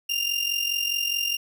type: tone with amplitude modulation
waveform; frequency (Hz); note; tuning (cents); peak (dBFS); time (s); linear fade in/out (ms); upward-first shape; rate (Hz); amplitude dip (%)
30% pulse; 2797; F7; +2; -18; 0.09-1.37; 10; sine; 44.8; 65
effects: none